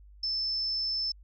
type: tone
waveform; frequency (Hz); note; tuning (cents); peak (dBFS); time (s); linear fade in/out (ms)
sine; 5274; E8; 0; -28; 0.23-1.12; 5
effects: added 50 Hz sine -50 dBFS peak until 1.23 s